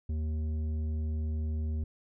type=tone with tanh clipping; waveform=sine; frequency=77.78 Hz; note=D#2; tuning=in tune; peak=-31 dBFS; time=0.09-1.84 s; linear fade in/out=5 ms; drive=9 dB; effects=none